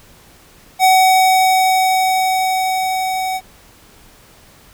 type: tone with level ramp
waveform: square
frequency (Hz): 752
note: F#5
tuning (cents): +28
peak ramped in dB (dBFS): -8 to -19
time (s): 0.79-3.41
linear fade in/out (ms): 50
effects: pink hiss -46 dBFS RMS until 4.73 s